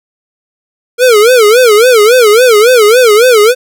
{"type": "tone with vibrato", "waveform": "square", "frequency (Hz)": 460.2, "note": "A#4", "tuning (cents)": -22, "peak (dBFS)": -3, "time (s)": [0.98, 3.55], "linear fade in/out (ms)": 50, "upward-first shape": "sine", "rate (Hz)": 3.6, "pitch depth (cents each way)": 190, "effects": []}